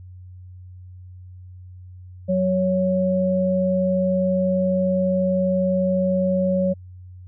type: tone pair together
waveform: sine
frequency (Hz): 185.54 / 556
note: F#3 / C#5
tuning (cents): +5 / +5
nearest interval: octave + perfect fifth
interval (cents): 1900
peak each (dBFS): -20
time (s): 2.28-6.74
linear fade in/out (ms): 20
effects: added 91 Hz sine -38 dBFS peak until 7.27 s